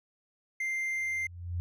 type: tone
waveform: triangle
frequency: 2093 Hz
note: C7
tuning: in tune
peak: -28 dBFS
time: 0.6-1.27 s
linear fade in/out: 5 ms
type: tone with exponential growth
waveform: sine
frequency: 87.31 Hz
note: F2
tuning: in tune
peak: -28 dBFS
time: 0.91-1.6 s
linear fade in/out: 0 ms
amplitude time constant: 150 ms
effects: none